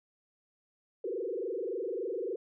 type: tone with frequency modulation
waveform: sine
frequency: 424.3 Hz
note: G#4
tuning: 37 cents sharp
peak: -32 dBFS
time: 1.04-2.36 s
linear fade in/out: 5 ms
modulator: 23.5 Hz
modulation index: 3.1
effects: none